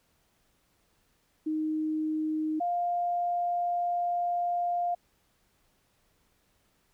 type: tone pair in turn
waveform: sine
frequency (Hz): 311.1 / 701.6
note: D#4 / F5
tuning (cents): 0 / +8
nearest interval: octave + major second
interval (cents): 1408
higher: second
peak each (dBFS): -27 / -26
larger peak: second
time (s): 1.46-2.6 / 2.6-4.95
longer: second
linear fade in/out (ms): 10
effects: pink hiss -70 dBFS RMS until 6.93 s